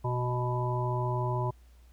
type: harmonic tone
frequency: 123.8 Hz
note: B2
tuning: 5 cents sharp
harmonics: 1 / 3 / 5 / 7 / 8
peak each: -29 / -36 / -38 / -38 / -35 dBFS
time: 0.04-1.51 s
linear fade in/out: 10 ms
effects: added 60 Hz sine -53 dBFS peak until 1.92 s + pink hiss -67 dBFS RMS until 1.92 s